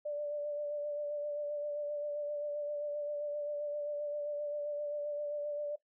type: tone with vibrato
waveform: sine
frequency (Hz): 587.3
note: D5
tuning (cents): 0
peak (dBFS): -34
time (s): 0.05-5.76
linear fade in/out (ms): 10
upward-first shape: sine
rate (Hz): 7.6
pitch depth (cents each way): 22
effects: noise-tail reverb RT60 0.1 s tail -17 dB re dry